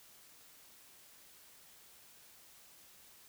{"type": "silence", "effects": ["white hiss -60 dBFS RMS until 3.28 s"]}